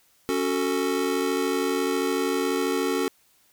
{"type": "chord", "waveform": "square", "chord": "F# minor", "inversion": "second", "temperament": "just", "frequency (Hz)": [277.5, 370, 444], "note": ["C#4", "F#4", "A4"], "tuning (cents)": [2, 0, 16], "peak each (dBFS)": -28, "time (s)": [0.29, 3.08], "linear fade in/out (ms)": 0, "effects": ["white hiss -62 dBFS RMS until 3.52 s"]}